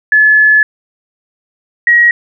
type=tone pair in turn; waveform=sine; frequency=1718 / 1899.5 Hz; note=A6 / A#6; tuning=-42 / +32 cents; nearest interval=major second; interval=174 cents; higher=second; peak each=-4 dBFS; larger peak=neither; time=0.12-0.63 / 1.87-2.11 s; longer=first; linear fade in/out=2 ms; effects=none